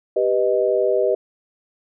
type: chord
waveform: sine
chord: G augmented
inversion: none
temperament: equal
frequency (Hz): 392 / 493.9 / 622.3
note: G4 / B4 / D#5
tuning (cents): 0 / 0 / 0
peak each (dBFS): -20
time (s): 0.16-1.15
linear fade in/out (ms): 5
effects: none